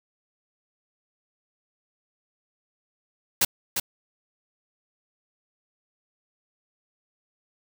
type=noise with echo; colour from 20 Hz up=white; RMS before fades=-20 dBFS; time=3.41-3.45 s; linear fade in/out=5 ms; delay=350 ms; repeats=1; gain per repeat=-6 dB; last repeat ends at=3.8 s; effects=none